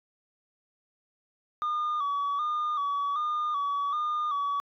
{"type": "tone with vibrato", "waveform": "sine", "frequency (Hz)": 1174.7, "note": "D6", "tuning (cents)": 0, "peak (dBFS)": -24, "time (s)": [1.62, 4.6], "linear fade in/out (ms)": 0, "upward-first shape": "square", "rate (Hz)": 1.3, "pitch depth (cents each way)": 58, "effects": ["tanh soft clip ceiling -25 dBFS"]}